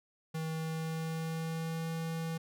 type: tone with pitch glide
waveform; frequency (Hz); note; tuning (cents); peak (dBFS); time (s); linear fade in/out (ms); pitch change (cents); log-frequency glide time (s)
square; 160 to 163.46; D#3 to E3; +49 to -14; -35; 0.34-2.38; 10; +37; 0.48-1.88
effects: none